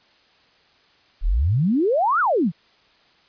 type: exponential two-way sweep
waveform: sine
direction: up then down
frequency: 31.83 to 1492 to 143.9 Hz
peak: -16 dBFS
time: 1.21-2.52 s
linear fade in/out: 50 ms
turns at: 2.2 s
effects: white hiss -57 dBFS RMS until 3.28 s + resampled to 11025 Hz